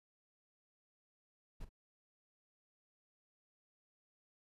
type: noise with echo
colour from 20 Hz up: brown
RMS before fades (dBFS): -44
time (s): 1.6-1.65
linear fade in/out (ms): 10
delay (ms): 43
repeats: 1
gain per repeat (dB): -14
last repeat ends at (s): 1.693
effects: resampled to 32000 Hz